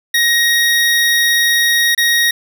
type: tone with dropouts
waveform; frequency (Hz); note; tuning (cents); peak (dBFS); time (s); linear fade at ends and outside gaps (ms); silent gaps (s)
25% pulse; 1879; A#6; +13; -7; 0.14-2.31; 5; 1.949-1.977
effects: none